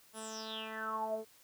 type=tone with low-pass filter sweep; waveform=10% pulse; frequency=220 Hz; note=A3; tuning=in tune; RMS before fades=-40 dBFS; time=0.13-1.25 s; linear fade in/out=50 ms; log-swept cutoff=11000 to 470 Hz; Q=9.6; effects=white hiss -63 dBFS RMS until 1.43 s